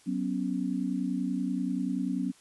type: chord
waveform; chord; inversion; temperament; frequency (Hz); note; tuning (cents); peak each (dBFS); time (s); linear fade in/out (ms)
sine; F# suspended fourth; none; equal with one note detuned; 187.04 / 246.9 / 277.2; F#3 / B3 / C#4; +19 / 0 / 0; -32; 0.06-2.32; 20
effects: white hiss -59 dBFS RMS until 2.4 s + resampled to 24000 Hz